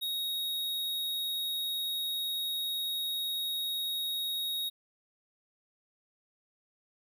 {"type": "tone", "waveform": "square", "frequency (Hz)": 3762, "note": "A#7", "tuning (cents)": 15, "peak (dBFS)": -32, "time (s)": [0.01, 4.7], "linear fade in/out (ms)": 20, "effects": []}